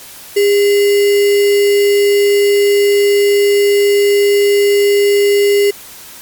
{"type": "tone with sample-and-hold", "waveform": "sine", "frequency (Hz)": 405.5, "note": "G#4", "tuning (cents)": -41, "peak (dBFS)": -7, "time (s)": [0.36, 5.71], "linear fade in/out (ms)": 10, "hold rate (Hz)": 2450, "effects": ["white hiss -34 dBFS RMS until 6.21 s", "MP3 96 kbps"]}